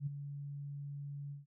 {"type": "tone with ADSR envelope", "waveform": "sine", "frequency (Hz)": 142.5, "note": "C#3", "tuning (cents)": 48, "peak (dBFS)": -32, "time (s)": [0, 1.46], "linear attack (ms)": 65, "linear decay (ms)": 16, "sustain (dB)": -9, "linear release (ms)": 150, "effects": []}